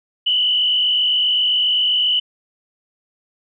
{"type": "tone with frequency modulation", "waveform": "sine", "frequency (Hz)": 2980, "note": "F#7", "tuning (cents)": 12, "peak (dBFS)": -14, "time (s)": [0.26, 2.2], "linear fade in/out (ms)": 10, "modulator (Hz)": 47.6, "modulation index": 1.8, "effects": []}